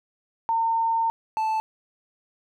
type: tone pair in turn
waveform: sine / triangle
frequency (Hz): 910 / 877.7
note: A#5 / A5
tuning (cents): -42 / -5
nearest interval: minor second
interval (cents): 63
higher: first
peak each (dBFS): -20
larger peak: neither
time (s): 0.49-1.1 / 1.37-1.6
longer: first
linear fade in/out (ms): 0
effects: none